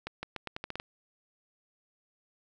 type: accelerating click train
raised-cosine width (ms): 0.3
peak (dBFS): -20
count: 9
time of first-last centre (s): 0.07-0.799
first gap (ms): 160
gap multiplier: 0.83
effects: none